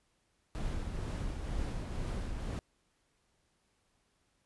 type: noise with tremolo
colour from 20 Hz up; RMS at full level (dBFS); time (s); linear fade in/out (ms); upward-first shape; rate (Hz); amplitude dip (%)
brown; -35; 0.55-2.59; 0; triangle; 2.1; 40
effects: pink hiss -75 dBFS RMS until 4.45 s + resampled to 24000 Hz